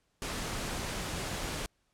pink noise, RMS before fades -36 dBFS, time 0.22-1.66 s, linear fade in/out 0 ms, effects pink hiss -75 dBFS RMS until 1.93 s + low-pass 10000 Hz 12 dB/octave

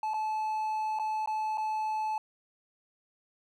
triangle tone with dropouts, 866 Hz, A5, 28 cents flat, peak -27 dBFS, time 0.03-2.18 s, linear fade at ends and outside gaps 2 ms, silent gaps 0.136-0.141 / 0.989-0.996 / 1.26-1.274 / 1.574-1.58 s, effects none

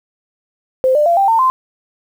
sine tone with pitch steps, 519 / 596.2 / 684.8 / 786.7 / 903.6 / 1038 Hz, C5 / D5 / F5 / G5 / A5 / C6, -14 / +26 / -34 / +6 / +46 / -14 cents, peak -9 dBFS, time 0.84-1.5 s, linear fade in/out 0 ms, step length 110 ms, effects 7-bit

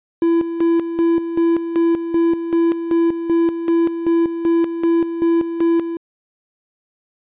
triangle tone with tremolo, 334.9 Hz, E4, 27 cents sharp, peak -10 dBFS, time 0.22-5.97 s, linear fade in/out 2 ms, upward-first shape square, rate 2.6 Hz, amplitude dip 65%, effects resampled to 8000 Hz

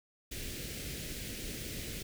pink band-stop noise, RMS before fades -41 dBFS, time 0.31-2.03 s, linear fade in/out 10 ms, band 500 to 1900 Hz, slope 24 dB/octave, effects none

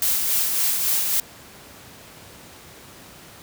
blue noise with tremolo, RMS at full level -20 dBFS, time 0.02-1.2 s, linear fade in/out 2 ms, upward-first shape sine, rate 3.6 Hz, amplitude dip 35%, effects pink hiss -44 dBFS RMS until 3.42 s + high-pass 80 Hz 12 dB/octave

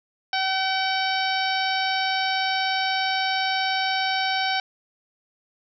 harmonic tone with a mistuned harmonic, 763 Hz, G5, 47 cents flat, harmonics 1 / 2 / 3 / 4 / 5 / 6 / 7, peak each -25 / -28 / -30 / -31 / -32 / -33 / -33 dBFS, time 0.33-4.6 s, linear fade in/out 2 ms, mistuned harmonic 7, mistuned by +26 cents, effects none

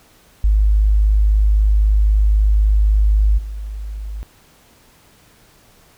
sine tone with level steps, 51.91 Hz, G#1, in tune, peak -10 / -24 dBFS, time 0.44-4.23 s, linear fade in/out 0 ms, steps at 3.37 s, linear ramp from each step 20 ms, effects pink hiss -51 dBFS RMS until 5.97 s

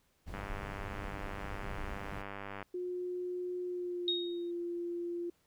brown noise, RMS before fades -43 dBFS, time 0.26-2.23 s, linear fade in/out 20 ms
click train, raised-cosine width 0.5 ms, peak -27 dBFS, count 229, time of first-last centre 0.34-2.627 s, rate 99.7 Hz
sine tone with pitch glide, 359.4 to 345.8 Hz, F4 to F4, +50 to -17 cents, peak -35 dBFS, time 2.74-5.3 s, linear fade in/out 5 ms, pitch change -67 cents, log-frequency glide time 3.63-4.39 s
sine tone with exponential decay, 3737 Hz, A#7, 4 cents sharp, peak -27 dBFS, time 4.08-4.51 s, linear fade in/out 1 ms, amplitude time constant 93 ms
effects pink hiss -73 dBFS RMS until 5.46 s

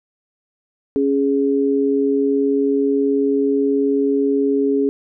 sine tone pair together, 276.8 / 415.3 Hz, C#4 / G#4, -2 / 0 cents, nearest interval perfect fifth, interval 702 cents, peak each -17 dBFS, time 0.96-4.89 s, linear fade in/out 0 ms, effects none

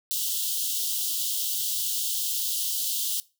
white high-pass noise, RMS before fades -28 dBFS, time 0.11-3.2 s, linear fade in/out 0 ms, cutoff 2900 Hz, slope 96 dB/octave, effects noise-tail reverb RT60 0.3 s tail -21 dB re dry

